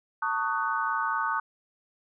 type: chord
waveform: sine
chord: D# half-diminished seventh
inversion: second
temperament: just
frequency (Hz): 896 / 1120.1 / 1244.5 / 1493.4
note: A5 / C#6 / D#6 / F#6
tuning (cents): +31 / +18 / 0 / +16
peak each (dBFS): -31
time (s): 0.22-1.4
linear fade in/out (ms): 5
effects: none